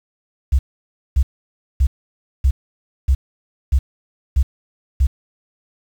sine tone bursts, 66.7 Hz, C2, 34 cents sharp, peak -10 dBFS, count 8, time 0.52-5.07 s, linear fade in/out 10 ms, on 70 ms, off 570 ms, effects 7-bit

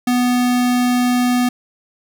square tone, 246.9 Hz, B3, in tune, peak -14 dBFS, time 0.07-1.49 s, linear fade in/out 5 ms, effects none

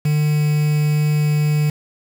triangle tone with quantisation, 150.2 Hz, D3, 39 cents sharp, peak -12 dBFS, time 0.05-1.7 s, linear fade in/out 5 ms, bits 5, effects none

